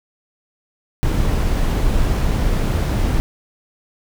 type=noise; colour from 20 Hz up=brown; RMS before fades=-17 dBFS; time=1.03-3.2 s; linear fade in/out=0 ms; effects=none